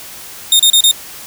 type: tone bursts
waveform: sawtooth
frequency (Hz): 3669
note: A#7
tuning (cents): -28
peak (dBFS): -3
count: 4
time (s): 0.52-0.913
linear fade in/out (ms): 2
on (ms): 75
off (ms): 31
effects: white hiss -32 dBFS RMS until 1.26 s